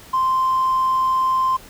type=tone with hard clipping; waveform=sine; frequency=1043 Hz; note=C6; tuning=6 cents flat; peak=-16 dBFS; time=0.13-1.57 s; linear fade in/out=10 ms; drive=1 dB; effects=pink hiss -43 dBFS RMS until 1.69 s